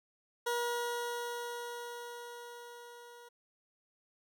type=tone with level ramp; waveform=20% pulse; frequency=478.5 Hz; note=A#4; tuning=45 cents sharp; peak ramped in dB=-26 to -47 dBFS; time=0.46-3.29 s; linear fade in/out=10 ms; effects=none